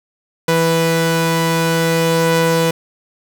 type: tone pair together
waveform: sawtooth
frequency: 164.81 / 493.9 Hz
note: E3 / B4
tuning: 0 / 0 cents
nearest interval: octave + perfect fifth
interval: 1900 cents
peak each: -12 dBFS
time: 0.48-2.71 s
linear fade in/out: 5 ms
effects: none